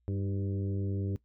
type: harmonic tone with a mistuned harmonic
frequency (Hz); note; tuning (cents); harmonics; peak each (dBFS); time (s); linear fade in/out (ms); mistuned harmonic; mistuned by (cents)
98; G2; 0; 1 / 2 / 3 / 4 / 5 / 6; -31 / -39 / -40 / -42 / -49 / -57; 0.08-1.16; 0; 3; +42
effects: noise-tail reverb RT60 0.1 s tail -18 dB re dry + added 60 Hz sine -70 dBFS peak until 1.24 s